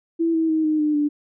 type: tone with pitch steps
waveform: sine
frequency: 331.3 / 323.5 / 316 / 308.6 / 301.4 / 294.3 Hz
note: E4 / E4 / D#4 / D#4 / D4 / D4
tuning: +9 / -32 / +27 / -14 / +45 / +4 cents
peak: -17 dBFS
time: 0.19-1.09 s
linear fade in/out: 20 ms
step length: 150 ms
effects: none